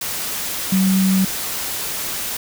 sine tone in noise, 190.1 Hz, F#3, 47 cents sharp, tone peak -13 dBFS, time 0.72-1.25 s, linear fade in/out 5 ms, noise white, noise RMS -25 dBFS, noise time 0.01-2.37 s, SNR +9 dB, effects none

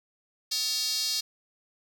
square tone with high-pass filter, 251.1 Hz, B3, 29 cents sharp, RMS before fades -29 dBFS, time 0.51-1.21 s, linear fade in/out 10 ms, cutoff 4600 Hz, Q 4.6, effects none

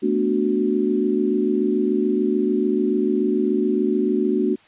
sine chord, B minor seventh, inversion third, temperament equal, 220 / 246.9 / 293.7 / 370 Hz, A3 / B3 / D4 / F#4, 0 / 0 / 0 / 0 cents, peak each -23 / -25 / -23 / -21 dBFS, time 0.02-4.56 s, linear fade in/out 20 ms, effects white hiss -53 dBFS RMS until 4.67 s + resampled to 8000 Hz

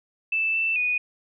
sine tone with pitch steps, 2641 / 2661 / 2475 Hz, E7 / E7 / D#7, +3 / +16 / -10 cents, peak -21 dBFS, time 0.32-0.98 s, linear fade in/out 5 ms, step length 220 ms, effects none

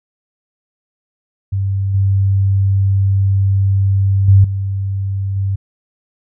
sine tone with level steps, 97.7 Hz, G2, 5 cents flat, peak -14 / -10 / -4 / -16 / -14 dBFS, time 1.52-5.56 s, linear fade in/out 10 ms, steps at 1.94 / 4.28 / 4.44 / 5.36 s, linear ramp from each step 5 ms, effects none

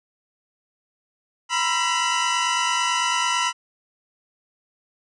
30% pulse tone cluster, 961 / 1010 / 1351 / 2951 Hz, B5 / B5 / E6 / F#7, -48 / +39 / +42 / -5 cents, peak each -23 dBFS, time 1.49-3.53 s, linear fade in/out 50 ms, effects resampled to 22050 Hz

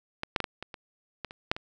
clicks, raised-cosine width 0.3 ms, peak -15 / -8 / -12 / -14 / -21 / -24 / -18 / -26 / -7 / -22 dBFS, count 10, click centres 0.234 / 0.362 / 0.403 / 0.442 / 0.626 / 0.742 / 1.247 / 1.309 / 1.515 / 1.565 s, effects none

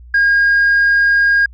sine tone, 1625 Hz, G#6, 38 cents flat, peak -7 dBFS, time 0.14-1.46 s, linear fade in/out 5 ms, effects tanh soft clip ceiling -7 dBFS + added 60 Hz sine -35 dBFS peak until 1.53 s

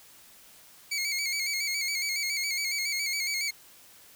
20% pulse tone with vibrato, 2217 Hz, C#7, in tune, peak -23 dBFS, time 0.91-3.51 s, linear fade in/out 10 ms, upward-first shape square, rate 7.2 Hz, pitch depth 52 cents each way, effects white hiss -54 dBFS RMS until 4.15 s

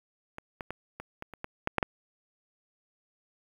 clicks, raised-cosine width 0.5 ms, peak -24 / -21 / -20 / -24 / -23 / -28 / -20 / -12 / -9 / -10 dBFS, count 10, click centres 0.384 / 0.608 / 0.706 / 1 / 1.224 / 1.337 / 1.444 / 1.674 / 1.783 / 1.828 s, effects 8-bit

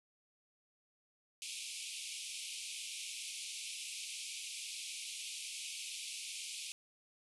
pink band-pass noise, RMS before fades -45 dBFS, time 1.42-6.72 s, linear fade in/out 0 ms, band 2300 to 11000 Hz, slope 96 dB/octave, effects none

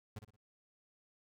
35% pulse tone with echo, 106.6 Hz, G#2, 46 cents sharp, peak -40 dBFS, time 0.16-0.19 s, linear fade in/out 5 ms, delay 58 ms, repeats 3, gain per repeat -9 dB, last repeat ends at 0.364 s, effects none

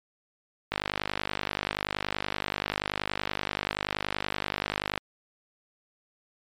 click train, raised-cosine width 0.3 ms, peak -11 dBFS, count 216, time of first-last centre 0.72-4.977 s, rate 50.5 Hz, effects MP3 96 kbps

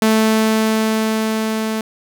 sawtooth tone with level ramp, 219.6 Hz, A3, 3 cents flat, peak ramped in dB -7 to -15 dBFS, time 0.02-1.81 s, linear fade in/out 2 ms, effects none

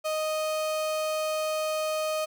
35% pulse tone, 622.3 Hz, D#5, in tune, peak -25 dBFS, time 0.04-2.26 s, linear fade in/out 20 ms, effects none

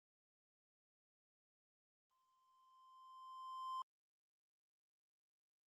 triangle tone with exponential growth, 1041 Hz, C6, 9 cents flat, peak -39 dBFS, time 2.11-3.82 s, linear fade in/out 2 ms, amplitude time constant 370 ms, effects Opus 32 kbps

